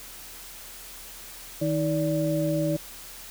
sine tone cluster, 156.9 / 316.4 / 579 Hz, D#3 / D#4 / D5, +15 / +29 / -25 cents, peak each -27 dBFS, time 1.61-2.77 s, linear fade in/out 10 ms, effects added 40 Hz sine -52 dBFS peak until 3.3 s + white hiss -43 dBFS RMS until 3.3 s

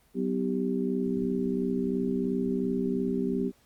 harmonic tone with a mistuned harmonic, 62.9 Hz, B1, 32 cents sharp, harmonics 3 / 4 / 5 / 6, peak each -31 / -29 / -39 / -31 dBFS, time 0.14-3.52 s, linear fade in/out 50 ms, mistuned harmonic 6, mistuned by +66 cents, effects pink hiss -64 dBFS RMS until 3.65 s + Opus 24 kbps

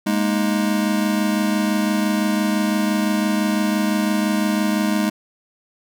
square chord, Ab suspended second, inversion none, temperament just, 207.7 / 233.6 / 311.5 Hz, Ab3 / Bb3 / Eb4, 0 / +4 / +2 cents, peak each -20 / -26 / -24 dBFS, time 0.06-5.1 s, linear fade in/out 10 ms, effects none

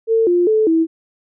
sine tone with pitch steps, 449.6 / 351.4 / 435.1 / 325.6 Hz, A4 / F4 / A4 / E4, +37 / +11 / -19 / -21 cents, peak -11 dBFS, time 0.07-0.87 s, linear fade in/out 50 ms, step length 200 ms, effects none

